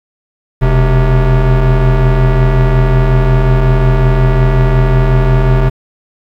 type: tone pair together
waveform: square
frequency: 41.5 / 130 Hz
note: E1 / C3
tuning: +12 / -11 cents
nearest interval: octave + minor sixth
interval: 1977 cents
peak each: -10 dBFS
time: 0.61-5.7 s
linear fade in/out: 20 ms
effects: low-pass 2000 Hz 12 dB/octave + 7-bit